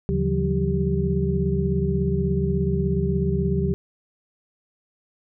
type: tone cluster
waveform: sine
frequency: 75.7 / 140 / 170.6 / 187.2 / 393.7 Hz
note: D#2 / C#3 / F3 / F#3 / G4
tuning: -47 / +18 / -40 / +20 / +8 cents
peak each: -26 dBFS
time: 0.09-3.74 s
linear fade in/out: 0 ms
effects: none